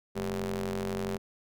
sawtooth ring-modulated tone, 91.9 Hz, F#2, 11 cents flat, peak -24 dBFS, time 0.15-1.18 s, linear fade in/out 20 ms, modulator 301 Hz, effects none

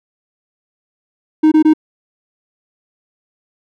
triangle tone bursts, 311.1 Hz, D#4, in tune, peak -4 dBFS, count 3, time 1.43-1.736 s, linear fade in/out 10 ms, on 88 ms, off 21 ms, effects none

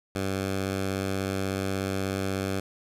10% pulse tone, 96.5 Hz, G2, 27 cents flat, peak -19 dBFS, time 0.15-2.6 s, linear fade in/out 5 ms, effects resampled to 32000 Hz + 9-bit

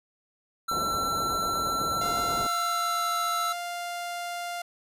square tone with pitch glide, 1346 to 1322.1 Hz, E6 to E6, +36 to +5 cents, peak -27 dBFS, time 0.68-3.53 s, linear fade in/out 10 ms, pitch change -31 cents, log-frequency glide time 2.27-3.14 s
white low-pass noise, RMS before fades -36 dBFS, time 0.71-2.47 s, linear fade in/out 5 ms, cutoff 840 Hz, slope 24 dB/octave
sawtooth tone, 698.5 Hz, F5, in tune, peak -28 dBFS, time 2.01-4.62 s, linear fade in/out 5 ms
effects resampled to 32000 Hz

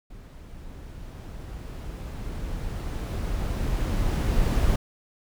brown noise with level ramp, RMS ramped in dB -44 to -21 dBFS, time 0.1-4.76 s, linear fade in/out 5 ms, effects none

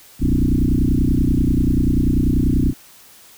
sine tone with frequency modulation, 111.2 Hz, A2, 19 cents sharp, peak -13 dBFS, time 0.19-2.74 s, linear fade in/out 50 ms, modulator 30.3 Hz, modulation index 6.4, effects white hiss -46 dBFS RMS until 3.37 s

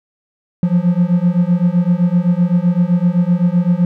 triangle beating tone pair, 172.2 / 180 Hz, F3 / F#3, -24 / -47 cents, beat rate 7.8 Hz, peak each -12 dBFS, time 0.63-3.85 s, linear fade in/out 2 ms, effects none

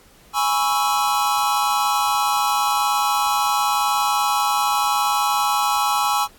square chord, C# minor seventh, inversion second, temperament equal, 830.6 / 987.8 / 1108.7 / 1318.5 Hz, G#5 / B5 / C#6 / E6, 0 / 0 / 0 / 0 cents, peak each -22 / -26 / -24 / -24 dBFS, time 0.33-6.28 s, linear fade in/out 50 ms, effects pink hiss -51 dBFS RMS until 6.38 s + AAC 64 kbps

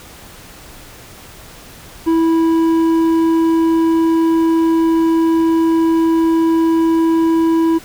sine tone with hard clipping, 327.6 Hz, E4, 11 cents flat, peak -12 dBFS, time 2.06-7.79 s, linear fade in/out 20 ms, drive 6 dB, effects pink hiss -38 dBFS RMS until 7.84 s

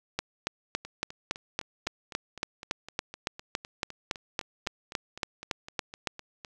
two click trains, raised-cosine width 0.2 ms, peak -24 / -11 dBFS, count 23 / 22, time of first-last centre 0.85-6.448 / 0.19-6.072 s, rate 3.93 / 3.57 Hz, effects none

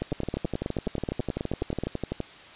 two click trains, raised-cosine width 2 ms, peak -15 / -15 dBFS, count 18 / 26, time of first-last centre 0.02-1.836 / 0.12-2.203 s, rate 9.36 / 12 Hz, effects white hiss -47 dBFS RMS until 2.55 s + resampled to 8000 Hz

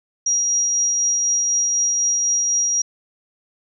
sine tone with tremolo, 5720 Hz, F8, 41 cents sharp, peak -15 dBFS, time 0.26-2.82 s, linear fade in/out 5 ms, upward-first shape triangle, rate 4 Hz, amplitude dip 25%, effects none

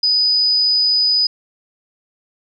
sine tone, 4978 Hz, D#8, in tune, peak -12 dBFS, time 0.03-1.27 s, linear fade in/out 5 ms, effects none

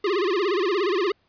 square tone with vibrato, 380 Hz, F#4, 46 cents sharp, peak -21 dBFS, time 0.04-1.12 s, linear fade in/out 5 ms, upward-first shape sine, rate 17 Hz, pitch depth 180 cents each way, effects pink hiss -66 dBFS RMS until 1.28 s + resampled to 11025 Hz

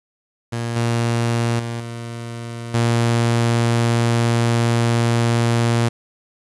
sawtooth tone with level steps, 117.2 Hz, A#2, 10 cents sharp, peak -18 / -13 / -20 / -24 / -11 dBFS, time 0.52-5.89 s, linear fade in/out 10 ms, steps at 0.76 / 1.59 / 1.8 / 2.74 s, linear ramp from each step 5 ms, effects resampled to 24000 Hz + 7-bit

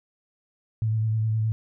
sine tone with vibrato, 110 Hz, A2, in tune, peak -21 dBFS, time 0.82-1.52 s, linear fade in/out 0 ms, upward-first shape sine, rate 9.6 Hz, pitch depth 23 cents each way, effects none

